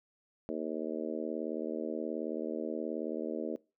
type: harmonic tone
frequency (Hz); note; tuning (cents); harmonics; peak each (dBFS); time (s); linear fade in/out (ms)
78.7; D#2; +20; 3 / 4 / 5 / 6 / 7 / 8; -40 / -39 / -41 / -41 / -42 / -45; 0.49-3.56; 0
effects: noise-tail reverb RT60 0.3 s tail -22 dB re dry